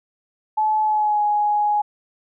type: tone with pitch glide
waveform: sine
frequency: 861 to 834.1 Hz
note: A5 to G#5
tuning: -38 to +7 cents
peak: -16 dBFS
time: 0.57-1.82 s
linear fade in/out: 10 ms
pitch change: -55 cents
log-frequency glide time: 0.83-1.22 s
effects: none